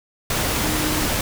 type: tone in noise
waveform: sine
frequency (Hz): 307.1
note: D#4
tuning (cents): -23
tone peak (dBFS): -26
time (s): 0.63-1.05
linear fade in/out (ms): 2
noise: pink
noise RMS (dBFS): -22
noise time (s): 0.3-1.21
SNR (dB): -7
effects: none